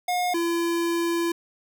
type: tone pair in turn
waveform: square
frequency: 718 / 338.9 Hz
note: F5 / E4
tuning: +48 / +48 cents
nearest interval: octave + minor second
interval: 1300 cents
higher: first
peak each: -23 dBFS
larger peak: neither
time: 0.08-0.34 / 0.34-1.32 s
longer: second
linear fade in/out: 5 ms
effects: none